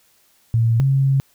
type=tone pair in turn; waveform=sine; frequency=114.6 / 135.85 Hz; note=A#2 / C#3; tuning=-29 / -35 cents; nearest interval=minor third; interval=294 cents; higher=second; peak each=-13 dBFS; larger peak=neither; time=0.54-0.8 / 0.8-1.2 s; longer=second; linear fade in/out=0 ms; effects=white hiss -58 dBFS RMS until 1.34 s